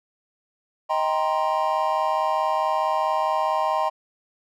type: chord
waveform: triangle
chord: C minor seventh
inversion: first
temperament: just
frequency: 627.9 / 784.9 / 941.9 / 1046.5 Hz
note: Eb5 / G5 / Bb5 / C6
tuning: +16 / +2 / +18 / 0 cents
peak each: -24 dBFS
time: 0.89-3.9 s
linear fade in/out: 20 ms
effects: none